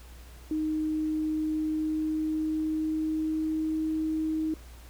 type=tone with pitch glide; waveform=sine; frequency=310.5 to 314.7 Hz; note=D#4 to D#4; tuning=-3 to +20 cents; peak=-26 dBFS; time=0.51-4.54 s; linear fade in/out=2 ms; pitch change=+23 cents; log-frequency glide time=1.51-3.78 s; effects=added 60 Hz sine -46 dBFS peak until 4.89 s + pink hiss -54 dBFS RMS until 4.89 s